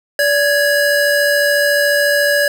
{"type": "tone pair together", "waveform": "square", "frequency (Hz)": [578.4, 1661.2], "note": ["D5", "G#6"], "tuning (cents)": [-27, 0], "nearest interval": "octave + tritone", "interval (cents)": 1827, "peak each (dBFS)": -15, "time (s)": [0.19, 2.48], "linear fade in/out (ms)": 2, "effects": []}